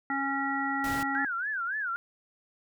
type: harmonic tone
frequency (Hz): 275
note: C#4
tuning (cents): -14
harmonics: 1 / 3 / 5 / 7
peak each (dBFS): -33 / -33 / -33 / -33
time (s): 0.1-1.25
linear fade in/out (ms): 2
type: noise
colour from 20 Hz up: pink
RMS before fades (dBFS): -38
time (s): 0.84-1.03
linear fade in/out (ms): 2
type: tone with vibrato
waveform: sine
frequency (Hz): 1539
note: G6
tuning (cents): -32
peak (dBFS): -29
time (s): 1.15-1.96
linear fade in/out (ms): 0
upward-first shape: sine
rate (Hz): 3.6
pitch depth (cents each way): 220
effects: none